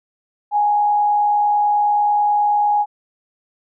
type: tone with frequency modulation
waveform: sine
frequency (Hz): 830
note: G#5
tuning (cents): -1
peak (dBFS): -13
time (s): 0.51-2.86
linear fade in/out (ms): 50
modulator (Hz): 69.2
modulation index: 0.25
effects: none